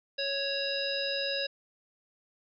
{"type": "harmonic tone", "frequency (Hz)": 554.4, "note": "C#5", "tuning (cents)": 0, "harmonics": [1, 3, 5, 7, 9], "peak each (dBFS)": [-34, -38, -37, -35, -36], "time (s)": [0.18, 1.47], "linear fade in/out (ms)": 10, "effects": []}